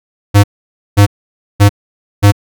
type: tone bursts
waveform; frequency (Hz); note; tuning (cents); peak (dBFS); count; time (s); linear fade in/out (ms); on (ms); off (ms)
square; 101.7; G#2; -36; -3; 4; 0.34-2.322; 20; 98; 530
effects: none